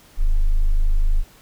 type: tone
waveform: sine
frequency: 25.96 Hz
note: G#0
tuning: in tune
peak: -10 dBFS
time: 0.17-1.24 s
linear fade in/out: 50 ms
effects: tanh soft clip ceiling -12 dBFS + pink hiss -50 dBFS RMS until 1.41 s